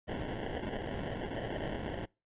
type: noise with sample-and-hold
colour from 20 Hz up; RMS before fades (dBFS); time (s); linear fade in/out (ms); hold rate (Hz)
white; -38; 0.07-2.06; 20; 1225
effects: noise-tail reverb RT60 0.3 s tail -26 dB re dry + resampled to 8000 Hz